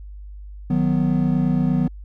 triangle chord, B major, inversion first, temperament equal with one note detuned, 155.56 / 184.14 / 246.9 Hz, D#3 / F#3 / B3, 0 / -8 / 0 cents, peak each -19 dBFS, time 0.7-1.88 s, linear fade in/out 5 ms, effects added 50 Hz sine -34 dBFS peak until 2.04 s

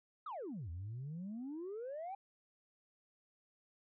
sine exponential two-way sweep, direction down then up, 1334 to 80 to 805 Hz, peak -40 dBFS, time 0.26-2.15 s, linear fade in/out 5 ms, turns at 0.7 s, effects tanh soft clip ceiling -39 dBFS

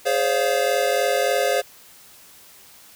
square chord, Db major seventh, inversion second, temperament equal with one note detuned, 415.3 / 523.3 / 566.7 / 698.5 Hz, Ab4 / C5 / Db5 / F5, 0 / 0 / +38 / 0 cents, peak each -27 / -23 / -25 / -25 dBFS, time 0.05-1.62 s, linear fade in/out 20 ms, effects white hiss -48 dBFS RMS until 2.95 s

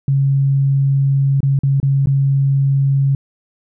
sine tone with dropouts, 137.5 Hz, C#3, 14 cents flat, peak -11 dBFS, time 0.08-3.15 s, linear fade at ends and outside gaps 2 ms, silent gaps 1.405-1.43 / 1.59-1.634 / 1.801-1.829 / 2.059-2.071 s, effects none

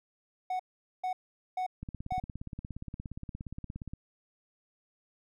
triangle tone bursts, 740 Hz, F#5, in tune, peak -28 dBFS, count 4, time 0.5-2.2 s, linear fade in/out 5 ms, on 95 ms, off 440 ms
click train, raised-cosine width 5 ms, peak -27 dBFS, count 37, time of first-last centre 1.83-3.935 s, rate 17.1 Hz
effects none

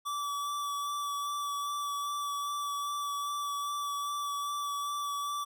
square tone with vibrato, 1153 Hz, D6, 32 cents flat, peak -33 dBFS, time 0.05-5.45 s, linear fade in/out 20 ms, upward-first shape sine, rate 2.5 Hz, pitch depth 15 cents each way, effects none

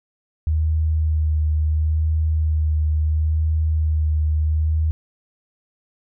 sine tone with vibrato, 77.78 Hz, D#2, in tune, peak -16 dBFS, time 0.47-4.91 s, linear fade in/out 0 ms, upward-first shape sine, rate 0.73 Hz, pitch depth 20 cents each way, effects none

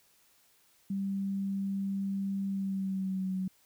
sine tone with pitch glide, 196 to 187.47 Hz, G3 to F#3, 0 to +23 cents, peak -30 dBFS, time 0.9-3.48 s, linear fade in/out 5 ms, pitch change -77 cents, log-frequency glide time 2.47-3.34 s, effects white hiss -66 dBFS RMS until 3.65 s

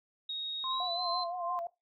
sine tone with pitch glide, 3755 to 4095 Hz, A#7 to C8, +12 to -38 cents, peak -34 dBFS, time 0.29-1.24 s, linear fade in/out 5 ms, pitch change +150 cents, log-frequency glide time 0.67-1.03 s
sine tone with tremolo, 1046.5 Hz, C6, in tune, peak -33 dBFS, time 0.64-1.59 s, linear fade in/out 0 ms, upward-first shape sine, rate 2.5 Hz, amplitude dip 80%
sine tone with vibrato, 704 Hz, F5, 14 cents sharp, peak -35 dBFS, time 0.8-1.67 s, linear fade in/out 2 ms, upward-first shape sine, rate 5.8 Hz, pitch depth 66 cents each way
effects noise-tail reverb RT60 0.2 s tail -18 dB re dry

